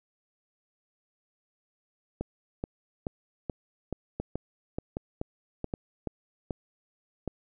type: two click trains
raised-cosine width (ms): 2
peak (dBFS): -18 / -18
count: 5 / 10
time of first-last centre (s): 4.2-7.277 / 2.21-6.073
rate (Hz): 1.3 / 2.33
effects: none